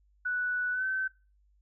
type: tone with pitch glide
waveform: sine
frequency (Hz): 1480 to 1534.8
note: F#6 to G6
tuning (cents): 0 to -37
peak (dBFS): -28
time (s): 0.25-1.08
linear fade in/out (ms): 10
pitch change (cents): +63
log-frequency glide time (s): 0.72-0.85
effects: noise-tail reverb RT60 0.3 s tail -20 dB re dry + added 50 Hz sine -63 dBFS peak until 1.61 s